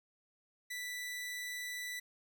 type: tone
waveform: sawtooth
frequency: 1975.5 Hz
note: B6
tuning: in tune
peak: -36 dBFS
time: 0.7-2 s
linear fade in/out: 10 ms
effects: none